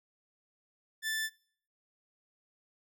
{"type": "tone", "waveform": "sawtooth", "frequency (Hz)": 1760, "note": "A6", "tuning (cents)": 0, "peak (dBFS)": -28, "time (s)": [1.02, 1.3], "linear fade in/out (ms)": 50, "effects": ["noise-tail reverb RT60 0.6 s tail -26 dB re dry"]}